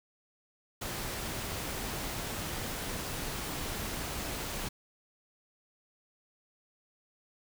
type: noise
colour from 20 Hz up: pink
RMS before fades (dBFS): -37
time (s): 0.81-4.69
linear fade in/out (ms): 10
effects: none